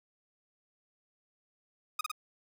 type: tone with echo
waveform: sawtooth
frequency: 1244.5 Hz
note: D#6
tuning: in tune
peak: -26 dBFS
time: 1.99-2.01 s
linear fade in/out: 5 ms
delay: 53 ms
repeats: 2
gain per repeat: -2 dB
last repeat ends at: 2.116 s
effects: none